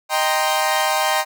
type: chord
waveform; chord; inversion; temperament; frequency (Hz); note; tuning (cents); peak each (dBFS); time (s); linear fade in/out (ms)
sawtooth; C minor seventh; first; equal; 622.3 / 784 / 932.3 / 1046.5; Eb5 / G5 / Bb5 / C6; 0 / 0 / 0 / 0; -19 / -17 / -20 / -20; 0.09-1.25; 50
effects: none